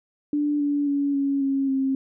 sine tone with pitch steps, 293.7 / 288.3 / 283 / 277.9 / 272.8 / 267.8 Hz, D4 / D4 / C#4 / C#4 / C#4 / C4, 0 / -32 / +36 / +4 / -28 / +40 cents, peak -20 dBFS, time 0.33-1.95 s, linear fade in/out 2 ms, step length 270 ms, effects none

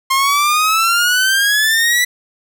sawtooth exponential sweep, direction up, 1058 to 1981 Hz, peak -8 dBFS, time 0.1-2.05 s, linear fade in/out 10 ms, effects none

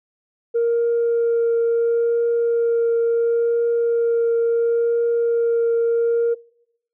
sine tone with vibrato, 466.2 Hz, A#4, in tune, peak -14 dBFS, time 0.54-6.35 s, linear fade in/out 20 ms, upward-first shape triangle, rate 0.72 Hz, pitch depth 10 cents each way, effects noise-tail reverb RT60 0.9 s tail -26 dB re dry + tanh soft clip ceiling -13 dBFS

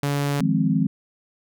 sawtooth tone, 142.7 Hz, D3, 49 cents flat, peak -17 dBFS, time 0.03-0.41 s, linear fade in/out 2 ms
sine chord, F minor seventh, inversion third, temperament equal, 155.56 / 174.61 / 207.7 / 261.6 Hz, Eb3 / F3 / Ab3 / C4, 0 / 0 / 0 / 0 cents, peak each -23 dBFS, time 0.4-0.87 s, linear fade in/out 5 ms
effects none

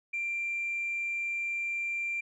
sine tone, 2368 Hz, D7, 14 cents sharp, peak -29 dBFS, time 0.13-2.21 s, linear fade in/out 10 ms, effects tanh soft clip ceiling -26 dBFS

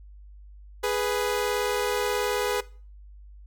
sawtooth tone pair together, 415.3 / 493.9 Hz, G#4 / B4, 0 / 0 cents, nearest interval minor third, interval 300 cents, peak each -23 / -23 dBFS, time 0.83-2.61 s, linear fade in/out 10 ms, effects noise-tail reverb RT60 0.4 s tail -20 dB re dry + added 50 Hz sine -44 dBFS peak until 3.46 s

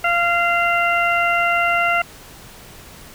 harmonic tone, 691 Hz, F5, 19 cents flat, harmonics 1 / 2 / 3 / 4, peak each -20 / -19 / -21 / -23 dBFS, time 0.04-2.02 s, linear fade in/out 5 ms, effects pink hiss -41 dBFS RMS until 3.14 s

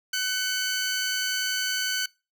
15% pulse tone pair together, 1508.3 / 2217 Hz, F#6 / C#7, +33 / 0 cents, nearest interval perfect fifth, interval 667 cents, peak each -19 / -29 dBFS, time 0.13-2.06 s, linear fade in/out 5 ms, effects noise-tail reverb RT60 0.3 s tail -25 dB re dry

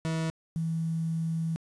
40% pulse / sine tone pair in turn, 161.6 / 163.19 Hz, E3 / E3, -34 / -17 cents, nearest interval unison, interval 17 cents, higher second, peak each -27 dBFS, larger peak neither, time 0.05-0.3 / 0.56-1.56 s, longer second, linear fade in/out 0 ms, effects resampled to 22050 Hz + 9-bit

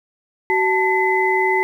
sine tone cluster, 376.9 / 882 / 2028 Hz, F#4 / A5 / B6, +32 / +4 / +45 cents, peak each -19 dBFS, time 0.5-1.63 s, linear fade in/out 0 ms, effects 8-bit

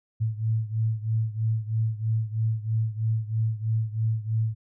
sine beating tone pair, 110 / 113.1 Hz, A2 / A2, 0 / +48 cents, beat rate 3.1 Hz, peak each -25 / -28 dBFS, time 0.2-4.55 s, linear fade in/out 20 ms, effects none

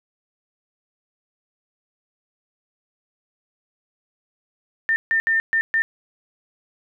sine tone bursts at uneven times, 1804 Hz, A6, 43 cents sharp, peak -16 dBFS, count 5, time 4.89-4.96 / 5.11-5.2 / 5.27-5.4 / 5.53-5.61 / 5.74-5.82 s, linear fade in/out 0 ms, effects none

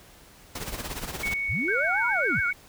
pink noise with tremolo, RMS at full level -32 dBFS, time 0.55-1.34 s, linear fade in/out 5 ms, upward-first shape sine, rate 17 Hz, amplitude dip 65%
sine tone, 2224 Hz, C#7, 5 cents sharp, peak -26 dBFS, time 1.23-2.53 s, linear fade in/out 5 ms
sine linear two-way sweep, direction up then down, 43.65 to 990 to 43.65 Hz, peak -28 dBFS, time 1.48-2.41 s, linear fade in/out 20 ms, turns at 2.07 s
sine tone with vibrato, 1490 Hz, F#6, 12 cents sharp, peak -25 dBFS, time 1.68-2.51 s, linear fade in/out 5 ms, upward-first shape triangle, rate 7.3 Hz, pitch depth 140 cents each way
effects pink hiss -52 dBFS RMS until 2.68 s

